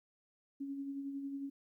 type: tone with tremolo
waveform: sine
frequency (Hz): 277.2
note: C#4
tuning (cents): 0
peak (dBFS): -37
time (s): 0.6-1.5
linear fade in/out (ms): 10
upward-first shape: sine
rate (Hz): 11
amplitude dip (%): 40
effects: 13-bit